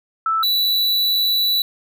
sine / square tone pair in turn, 1318.5 / 3951 Hz, E6 / B7, 0 / 0 cents, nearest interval octave + perfect fifth, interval 1900 cents, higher second, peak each -16 dBFS, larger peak neither, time 0.26-0.43 / 0.43-1.62 s, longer second, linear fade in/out 2 ms, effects none

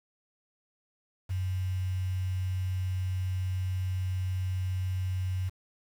sine tone with quantisation, 92.7 Hz, F#2, 4 cents sharp, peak -28 dBFS, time 1.29-5.5 s, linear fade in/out 20 ms, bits 8, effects none

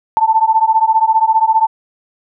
sine beating tone pair, 880 / 895 Hz, A5 / A5, 0 / +29 cents, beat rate 15 Hz, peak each -12 dBFS, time 0.17-1.67 s, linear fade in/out 0 ms, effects none

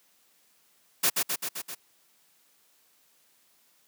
white noise with echo, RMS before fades -23 dBFS, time 1.03-1.1 s, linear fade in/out 10 ms, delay 130 ms, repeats 5, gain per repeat -3 dB, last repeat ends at 1.75 s, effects white hiss -65 dBFS RMS until 3.87 s + high-pass 150 Hz 12 dB/octave

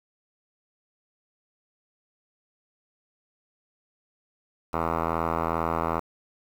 5% pulse tone with low-pass filter, 82.41 Hz, E2, in tune, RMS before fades -27 dBFS, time 4.73-6 s, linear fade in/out 10 ms, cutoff 1300 Hz, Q 3.1, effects 8-bit

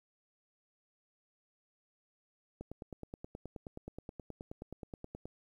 click train, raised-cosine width 2 ms, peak -30 dBFS, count 26, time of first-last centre 2.61-5.256 s, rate 9.45 Hz, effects 11-bit

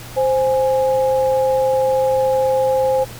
sine tone pair together, 523.3 / 830.1 Hz, C5 / G#5, 0 / -1 cents, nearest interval minor sixth, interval 799 cents, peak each -14 / -21 dBFS, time 0.16-3.05 s, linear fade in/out 20 ms, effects added 119 Hz sine -36 dBFS peak until 3.19 s + pink hiss -36 dBFS RMS until 3.19 s

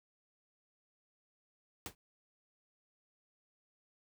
pink noise with exponential decay, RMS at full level -37 dBFS, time 1.86-1.95 s, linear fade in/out 1 ms, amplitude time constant 19 ms, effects none

